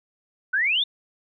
sine exponential sweep, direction up, 1461 to 3687 Hz, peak -19 dBFS, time 0.53-0.84 s, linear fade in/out 10 ms, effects none

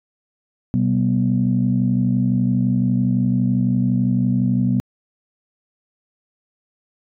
sine tone cluster, 126.2 / 192 / 243.9 Hz, B2 / G3 / B3, +38 / -36 / -21 cents, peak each -19 dBFS, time 0.74-4.8 s, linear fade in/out 0 ms, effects tanh soft clip ceiling -7 dBFS

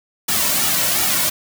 white noise with flanger, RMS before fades -18 dBFS, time 0.28-1.3 s, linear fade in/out 10 ms, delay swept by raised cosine 1.9 to 2.5 ms, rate 2.7 Hz, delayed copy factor -0.65, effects none

